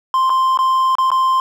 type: tone with dropouts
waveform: triangle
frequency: 1046.5 Hz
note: C6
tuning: in tune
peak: -10 dBFS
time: 0.14-1.4 s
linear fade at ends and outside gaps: 1 ms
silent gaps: 0.296-0.301 / 0.574-0.589 / 0.953-0.984 / 1.104-1.116 s
effects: none